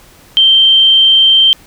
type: tone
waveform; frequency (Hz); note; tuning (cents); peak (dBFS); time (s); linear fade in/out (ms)
sine; 3136; G7; 0; -4; 0.37-1.53; 0
effects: pink hiss -42 dBFS RMS until 1.66 s